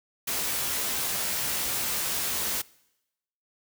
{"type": "noise with comb filter", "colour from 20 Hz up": "white", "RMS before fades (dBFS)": -29, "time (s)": [0.27, 2.62], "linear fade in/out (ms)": 10, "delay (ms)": 15, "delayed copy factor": 0.55, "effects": ["noise-tail reverb RT60 0.9 s tail -23 dB re dry"]}